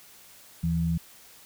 sine tone pair together, 78.4 / 166.12 Hz, D#2 / E3, +14 / +14 cents, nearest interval octave + minor second, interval 1300 cents, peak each -30 / -24 dBFS, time 0.63-0.98 s, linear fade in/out 10 ms, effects white hiss -52 dBFS RMS until 1.45 s

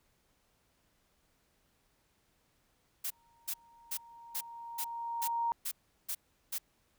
blue noise bursts, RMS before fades -36 dBFS, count 9, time 3.04-6.585 s, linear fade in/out 10 ms, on 65 ms, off 370 ms
sine tone with exponential growth, 932.3 Hz, A#5, in tune, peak -28 dBFS, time 3.12-5.52 s, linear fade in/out 0 ms, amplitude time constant 520 ms
effects pink hiss -73 dBFS RMS until 6.98 s

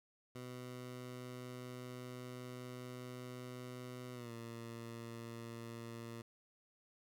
15% pulse tone with pitch glide, 125.1 to 116.05 Hz, B2 to A#2, +23 to -7 cents, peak -40 dBFS, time 0.35-6.22 s, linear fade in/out 5 ms, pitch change -130 cents, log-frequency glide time 4.13-4.32 s, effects none

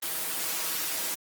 white noise with comb filter, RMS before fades -31 dBFS, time 0.02-1.15 s, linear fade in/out 10 ms, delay 6.2 ms, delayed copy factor +0.85, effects high-pass 200 Hz 12 dB/octave + Opus 24 kbps

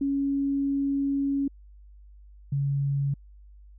sine tone pair in turn, 277.9 / 140 Hz, C#4 / C#3, +4 / +18 cents, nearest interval octave, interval 1186 cents, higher first, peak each -23 dBFS, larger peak neither, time 0.01-1.48 / 2.52-3.14 s, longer first, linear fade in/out 5 ms, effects added 50 Hz sine -47 dBFS peak until 3.78 s

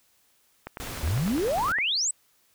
click train, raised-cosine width 0.5 ms, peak -20 dBFS, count 12, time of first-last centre 0.67-1.786 s, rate 9.86 Hz
pink noise, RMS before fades -36 dBFS, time 0.8-1.72 s, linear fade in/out 0 ms
sine exponential sweep, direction up, 67.1 to 8372 Hz, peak -23 dBFS, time 1.03-2.11 s, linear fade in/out 5 ms
effects white hiss -65 dBFS RMS until 2.54 s

